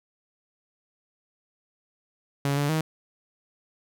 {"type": "tone with pitch steps", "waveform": "sawtooth", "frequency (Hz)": [140.7, 144.1, 157.9], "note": ["C#3", "D3", "D#3"], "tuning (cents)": [26, -33, 26], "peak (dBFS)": -19, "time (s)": [2.45, 2.81], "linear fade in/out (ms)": 2, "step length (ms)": 120, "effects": []}